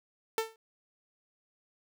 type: tone with exponential decay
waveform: sawtooth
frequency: 446.6 Hz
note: A4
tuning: 26 cents sharp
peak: -21 dBFS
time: 0.38-0.56 s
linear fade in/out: 1 ms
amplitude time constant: 39 ms
effects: none